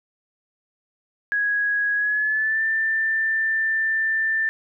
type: tone with pitch glide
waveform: sine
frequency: 1661 to 1780.2 Hz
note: G#6 to A6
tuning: 0 to +20 cents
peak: -19 dBFS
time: 1.32-4.49 s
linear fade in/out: 0 ms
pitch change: +120 cents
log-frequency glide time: 1.95-2.63 s
effects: none